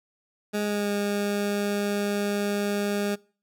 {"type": "tone with pitch glide", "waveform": "20% pulse", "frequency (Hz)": [207.8, 203.9], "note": ["G#3", "G#3"], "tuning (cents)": [1, -32], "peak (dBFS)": -20, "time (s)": [0.53, 3.16], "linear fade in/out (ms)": 20, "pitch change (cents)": -33, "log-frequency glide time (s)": [0.64, 0.91], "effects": ["noise-tail reverb RT60 0.4 s tail -24 dB re dry"]}